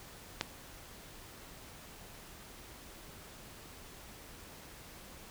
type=click; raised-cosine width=0.2 ms; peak=-14 dBFS; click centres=0.411 s; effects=pink hiss -52 dBFS RMS until 5.3 s